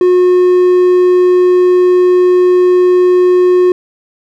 triangle tone, 361.9 Hz, F#4, 38 cents flat, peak -3 dBFS, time 0.01-3.72 s, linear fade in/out 2 ms, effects none

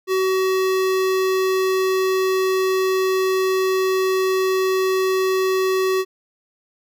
square tone with notch filter, 377.4 Hz, F#4, 34 cents sharp, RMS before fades -19 dBFS, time 0.07-6.05 s, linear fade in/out 50 ms, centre 9200 Hz, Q 1.7, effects none

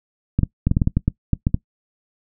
clicks, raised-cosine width 5 ms, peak -4 dBFS, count 12, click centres 0.39 / 0.433 / 0.67 / 0.714 / 0.769 / 0.818 / 0.874 / 0.97 / 1.08 / 1.333 / 1.469 / 1.544 s, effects noise-tail reverb RT60 0.1 s tail -20 dB re dry

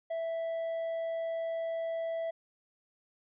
triangle tone, 659.3 Hz, E5, in tune, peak -30 dBFS, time 0.1-2.31 s, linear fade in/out 10 ms, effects resampled to 8000 Hz

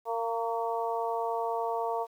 harmonic tone with a mistuned harmonic, 230 Hz, A#3, 23 cents flat, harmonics 2 / 3 / 4 / 5, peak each -33 / -33 / -33 / -39 dBFS, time 0.05-2.07 s, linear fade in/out 50 ms, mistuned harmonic 5, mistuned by -25 cents, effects 10-bit

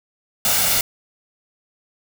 white noise with comb filter, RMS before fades -18 dBFS, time 0.45-0.81 s, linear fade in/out 2 ms, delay 1.4 ms, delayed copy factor +0.55, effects none

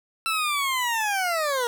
20% pulse linear sweep, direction down, 1339 to 466.2 Hz, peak -18 dBFS, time 0.26-1.67 s, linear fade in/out 0 ms, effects none

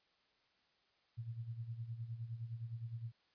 sine tone with tremolo, 115.6 Hz, A#2, 14 cents flat, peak -39 dBFS, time 1.17-3.12 s, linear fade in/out 20 ms, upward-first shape sine, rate 9.7 Hz, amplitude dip 70%, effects white hiss -75 dBFS RMS until 3.34 s + resampled to 11025 Hz

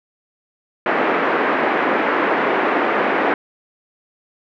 pink band-pass noise, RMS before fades -18 dBFS, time 0.86-3.34 s, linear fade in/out 2 ms, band 280 to 2100 Hz, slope 24 dB/octave, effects none

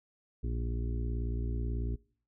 harmonic tone, 58.27 Hz, A#1, in tune, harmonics 1 / 2 / 4 / 5 / 6 / 7, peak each -32 / -38 / -44 / -46 / -48 / -49 dBFS, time 0.43-1.96 s, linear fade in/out 10 ms, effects noise-tail reverb RT60 0.5 s tail -23 dB re dry

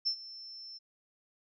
sine tone with ADSR envelope, 5340 Hz, E8, 22 cents sharp, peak -26 dBFS, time 0.05-0.79 s, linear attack 21 ms, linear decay 82 ms, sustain -18 dB, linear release 23 ms, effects none

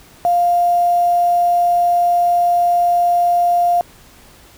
sine tone with quantisation, 700 Hz, F5, 4 cents sharp, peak -11 dBFS, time 0.25-3.81 s, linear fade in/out 0 ms, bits 6, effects pink hiss -45 dBFS RMS until 4.57 s

